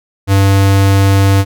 square tone, 98 Hz, G2, in tune, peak -7 dBFS, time 0.27-1.45 s, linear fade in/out 50 ms, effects none

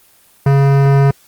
sine tone with hard clipping, 138.59 Hz, C#3, in tune, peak -9 dBFS, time 0.46-1.11 s, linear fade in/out 5 ms, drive 18 dB, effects white hiss -49 dBFS RMS until 1.27 s + Opus 24 kbps

